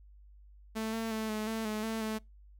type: tone with pitch steps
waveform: sawtooth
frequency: 220.8 / 225.1 / 219.5 / 214.8 / 223 / 214.2 / 223.1 / 218 Hz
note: A3 / A3 / A3 / A3 / A3 / A3 / A3 / A3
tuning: +6 / +40 / -4 / -41 / +23 / -46 / +24 / -16 cents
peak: -29 dBFS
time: 0.75-2.19 s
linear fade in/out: 20 ms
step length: 180 ms
effects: noise-tail reverb RT60 0.2 s tail -25 dB re dry + added 50 Hz sine -53 dBFS peak until 2.59 s